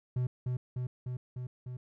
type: tone with echo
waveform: triangle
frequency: 125.2 Hz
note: B2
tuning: 24 cents sharp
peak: -26 dBFS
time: 0.16-0.27 s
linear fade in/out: 5 ms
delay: 300 ms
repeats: 5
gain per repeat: -2 dB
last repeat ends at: 1.77 s
effects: none